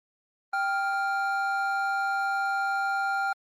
triangle tone pair together, 785.2 / 1399 Hz, G5 / F6, +3 / +3 cents, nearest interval minor seventh, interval 1000 cents, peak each -26 dBFS, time 0.53-3.33 s, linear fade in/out 5 ms, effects Opus 24 kbps

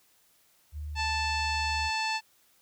sine tone with pitch glide, 74.9 to 73.02 Hz, D2 to D2, +35 to -9 cents, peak -34 dBFS, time 0.72-1.91 s, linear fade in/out 50 ms, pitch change -44 cents, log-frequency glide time 0.92-0.99 s
harmonic tone, 880 Hz, A5, in tune, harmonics 1 / 2 / 3 / 4 / 5 / 6 / 7 / 8 / 9, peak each -31 / -36 / -33 / -42 / -36 / -43 / -48 / -49 / -50 dBFS, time 0.95-2.21 s, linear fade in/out 50 ms
effects white hiss -65 dBFS RMS until 2.61 s

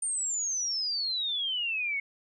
sine exponential sweep, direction down, 9020 to 2175 Hz, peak -28 dBFS, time 0.02-2 s, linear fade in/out 5 ms, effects none

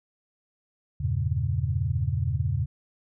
sine chord, E diminished seventh, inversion none, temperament equal, 82.41 / 98 / 116.54 / 138.59 Hz, E2 / G2 / Bb2 / Db3, 0 / 0 / 0 / 0 cents, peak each -29 dBFS, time 1-2.66 s, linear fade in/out 10 ms, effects none

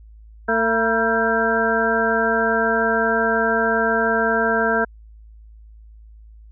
harmonic tone with a mistuned harmonic, 225.6 Hz, A3, 44 cents sharp, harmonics 1 / 2 / 3 / 4 / 6 / 7, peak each -25 / -22 / -23 / -26 / -25 / -21 dBFS, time 0.48-4.85 s, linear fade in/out 10 ms, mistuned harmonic 4, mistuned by +100 cents, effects added 54 Hz sine -41 dBFS peak until 6.51 s

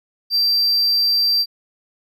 triangle tone, 4700 Hz, D8, 1 cent sharp, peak -13 dBFS, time 0.3-1.46 s, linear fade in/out 50 ms, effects none

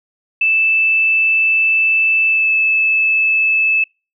sine tone with pitch glide, 2637 to 2616 Hz, E7 to E7, 0 to -14 cents, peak -11 dBFS, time 0.41-3.84 s, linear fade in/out 5 ms, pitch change -14 cents, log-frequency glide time 2.27-2.51 s, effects noise-tail reverb RT60 0.3 s tail -26 dB re dry

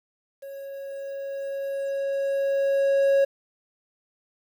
triangle tone with level ramp, 551 Hz, C#5, 11 cents flat, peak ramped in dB -34 to -14 dBFS, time 0.42-3.25 s, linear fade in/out 10 ms, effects 9-bit

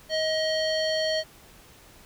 square tone with low-pass filter, 631 Hz, D#5, 24 cents sharp, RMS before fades -26 dBFS, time 0.09-1.24 s, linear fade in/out 50 ms, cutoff 4300 Hz, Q 4.2, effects pink hiss -52 dBFS RMS until 2.05 s

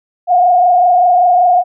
sine tone with frequency modulation, 716 Hz, F5, 43 cents sharp, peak -6 dBFS, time 0.27-1.64 s, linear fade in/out 50 ms, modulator 25.2 Hz, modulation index 0.97, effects none

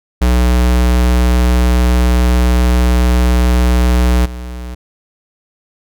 square tone with level steps, 61.2 Hz, B1, 15 cents flat, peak -9 / -24 dBFS, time 0.21-4.75 s, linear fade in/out 10 ms, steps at 4.25 s, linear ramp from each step 10 ms, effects none

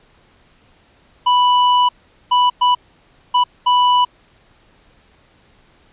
square tone bursts at uneven times, 987.8 Hz, B5, in tune, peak -11 dBFS, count 5, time 1.26-1.89 / 2.31-2.5 / 2.61-2.75 / 3.34-3.44 / 3.66-4.05 s, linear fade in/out 10 ms, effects pink hiss -53 dBFS RMS until 5.92 s + resampled to 8000 Hz

